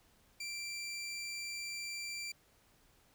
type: tone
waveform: 20% pulse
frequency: 2353 Hz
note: D7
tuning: 3 cents sharp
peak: -35 dBFS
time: 0.4-2.32 s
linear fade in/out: 5 ms
effects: pink hiss -68 dBFS RMS until 3.14 s